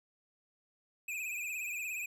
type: tone with vibrato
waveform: square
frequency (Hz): 2489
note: D#7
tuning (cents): 0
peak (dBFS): -37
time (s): 1.08-2.06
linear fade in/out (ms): 5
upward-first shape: triangle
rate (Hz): 17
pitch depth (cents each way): 100
effects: none